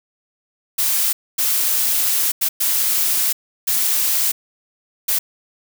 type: noise bursts at uneven times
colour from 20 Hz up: blue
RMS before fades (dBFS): -18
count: 6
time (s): 0.78-1.13 / 1.38-2.32 / 2.41-2.49 / 2.6-3.33 / 3.67-4.32 / 5.08-5.19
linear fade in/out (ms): 10
effects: none